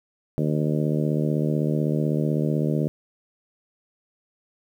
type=harmonic tone; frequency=75.9 Hz; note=D#2; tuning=42 cents flat; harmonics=2 / 3 / 4 / 5 / 6 / 7 / 8; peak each=-23 / -27 / -29 / -31 / -33 / -34 / -35 dBFS; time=0.38-2.88 s; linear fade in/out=0 ms; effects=9-bit